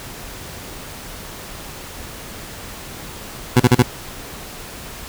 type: tone bursts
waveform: 20% pulse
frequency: 123.47 Hz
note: B2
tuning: in tune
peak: -3 dBFS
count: 4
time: 3.56-3.827 s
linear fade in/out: 10 ms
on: 42 ms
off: 33 ms
effects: pink hiss -34 dBFS RMS until 5.08 s